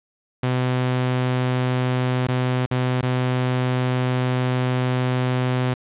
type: tone with dropouts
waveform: sawtooth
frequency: 126.7 Hz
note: B2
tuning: 45 cents sharp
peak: -15 dBFS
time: 0.43-5.74 s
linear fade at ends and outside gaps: 5 ms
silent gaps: 2.271-2.285 / 2.661-2.711 / 3.014-3.028 s
effects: resampled to 8000 Hz + 8-bit